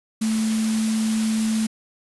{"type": "tone in noise", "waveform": "sine", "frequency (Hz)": 220.1, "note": "A3", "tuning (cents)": 1, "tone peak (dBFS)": -19, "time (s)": [0.21, 1.67], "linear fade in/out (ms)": 10, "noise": "white", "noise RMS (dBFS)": -31, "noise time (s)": [0.21, 1.67], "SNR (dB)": 9, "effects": ["resampled to 24000 Hz"]}